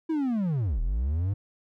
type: linear two-way sweep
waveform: triangle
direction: down then up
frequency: 330.4 to 36.43 to 103.4 Hz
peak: -22 dBFS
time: 0.09-1.34 s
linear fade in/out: 10 ms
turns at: 0.81 s
effects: none